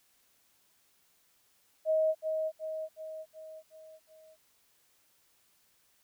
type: tone with echo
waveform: sine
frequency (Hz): 631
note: D#5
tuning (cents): +24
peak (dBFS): -24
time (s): 1.85-2.15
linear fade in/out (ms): 50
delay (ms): 370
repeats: 6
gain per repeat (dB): -5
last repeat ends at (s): 4.37
effects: white hiss -69 dBFS RMS until 6.03 s